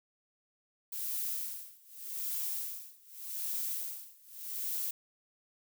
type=noise with tremolo; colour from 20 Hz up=violet; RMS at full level=-35 dBFS; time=0.92-4.91 s; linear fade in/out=5 ms; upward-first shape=sine; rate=0.84 Hz; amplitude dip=95%; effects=none